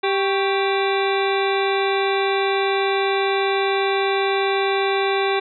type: harmonic tone with a mistuned harmonic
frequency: 392 Hz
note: G4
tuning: in tune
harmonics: 1 / 2 / 3 / 4 / 5 / 6 / 7 / 9 / 10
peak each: -20 / -24 / -28 / -30 / -32 / -28 / -34 / -31 / -33 dBFS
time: 0.03-5.4 s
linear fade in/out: 10 ms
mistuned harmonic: 3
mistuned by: -89 cents
effects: none